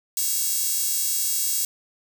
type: tone with high-pass filter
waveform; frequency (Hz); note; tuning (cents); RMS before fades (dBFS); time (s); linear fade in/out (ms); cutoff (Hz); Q
5% pulse; 554.4; C#5; 0; -24; 0.17-1.65; 2; 10000; 1.5
effects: 8-bit